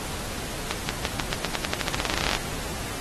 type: accelerating click train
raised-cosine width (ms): 0.2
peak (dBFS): -5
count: 24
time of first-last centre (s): 0.71-2.35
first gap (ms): 180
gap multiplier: 0.9
effects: pink hiss -34 dBFS RMS until 3 s + AAC 32 kbps